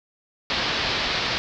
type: low-pass noise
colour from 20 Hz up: white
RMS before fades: -25 dBFS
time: 0.5-1.38 s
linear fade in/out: 0 ms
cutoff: 4900 Hz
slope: 48 dB/octave
effects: none